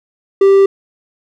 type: tone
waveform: triangle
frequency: 392 Hz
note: G4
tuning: in tune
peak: -3 dBFS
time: 0.41-0.66 s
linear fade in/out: 5 ms
effects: none